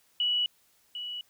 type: tone with echo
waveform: sine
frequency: 2940 Hz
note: F#7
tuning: 12 cents flat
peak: -24 dBFS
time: 0.2-0.46 s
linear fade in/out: 2 ms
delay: 750 ms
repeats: 1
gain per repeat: -10 dB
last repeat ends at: 1.21 s
effects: white hiss -66 dBFS RMS until 1.29 s